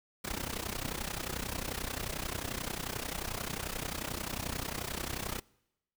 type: noise with amplitude modulation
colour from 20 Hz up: pink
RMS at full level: -34 dBFS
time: 0.24-5.4 s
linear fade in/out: 10 ms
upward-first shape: sine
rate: 31.3 Hz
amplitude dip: 85%
effects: noise-tail reverb RT60 0.9 s tail -25 dB re dry